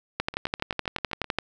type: two click trains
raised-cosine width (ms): 0.3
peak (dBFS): -20 / -9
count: 8 / 15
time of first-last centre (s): 0.34-1.243 / 0.2-1.386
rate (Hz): 7.75 / 11.8
effects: none